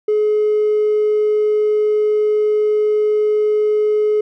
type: tone with hard clipping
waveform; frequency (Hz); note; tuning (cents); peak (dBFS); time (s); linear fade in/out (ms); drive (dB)
sine; 424; G#4; +36; -13; 0.08-4.21; 5; 1
effects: none